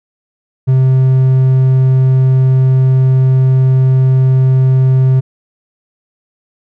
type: tone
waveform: triangle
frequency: 130.81 Hz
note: C3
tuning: in tune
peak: -4 dBFS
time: 0.67-5.21 s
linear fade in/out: 20 ms
effects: none